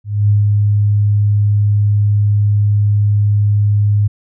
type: tone with ADSR envelope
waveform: sine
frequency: 103.4 Hz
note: G#2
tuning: 7 cents flat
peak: -7 dBFS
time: 0.04-4.08 s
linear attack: 250 ms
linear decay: 150 ms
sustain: -2 dB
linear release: 13 ms
effects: none